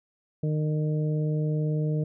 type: harmonic tone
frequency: 153 Hz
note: D#3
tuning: 29 cents flat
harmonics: 1 / 2 / 3 / 4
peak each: -24 / -35 / -34 / -40 dBFS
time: 0.43-2.04 s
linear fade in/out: 5 ms
effects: none